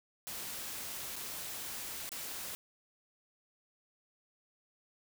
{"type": "noise with dropouts", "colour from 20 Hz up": "white", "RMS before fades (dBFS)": -42, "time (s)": [0.27, 2.55], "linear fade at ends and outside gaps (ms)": 0, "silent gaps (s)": [[1.158, 1.163], [2.092, 2.118]], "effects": []}